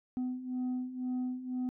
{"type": "beating tone pair", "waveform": "sine", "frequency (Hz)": [251, 253], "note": ["B3", "B3"], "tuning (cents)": [28, 42], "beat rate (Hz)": 2, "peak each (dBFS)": [-36, -32], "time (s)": [0.17, 1.69], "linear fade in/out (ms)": 0, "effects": ["tanh soft clip ceiling -30 dBFS"]}